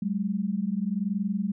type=tone pair together; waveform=sine; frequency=190.05 / 211 Hz; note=F#3 / G#3; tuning=+47 / +28 cents; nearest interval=major second; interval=181 cents; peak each=-28 dBFS; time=0.02-1.52 s; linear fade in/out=5 ms; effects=none